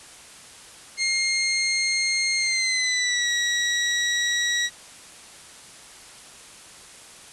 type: tone with pitch glide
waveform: 20% pulse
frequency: 2130 to 1919.7 Hz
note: C7 to B6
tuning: +30 to -50 cents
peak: -16 dBFS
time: 0.97-4.7 s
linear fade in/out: 50 ms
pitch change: -180 cents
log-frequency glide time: 2.37-3.3 s
effects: white hiss -45 dBFS RMS until 7.32 s + resampled to 24000 Hz